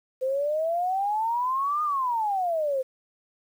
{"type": "exponential two-way sweep", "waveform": "sine", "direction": "up then down", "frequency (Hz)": [511, 1233, 511], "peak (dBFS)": -23, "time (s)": [0.21, 2.83], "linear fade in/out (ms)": 20, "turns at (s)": 1.83, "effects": ["9-bit"]}